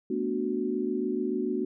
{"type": "chord", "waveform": "sine", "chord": "B minor seventh", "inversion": "third", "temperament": "equal", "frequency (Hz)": [220, 246.9, 293.7, 370], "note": ["A3", "B3", "D4", "F#4"], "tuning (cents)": [0, 0, 0, 0], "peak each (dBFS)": [-34, -32, -33, -30], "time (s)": [0.1, 1.65], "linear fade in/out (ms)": 5, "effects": []}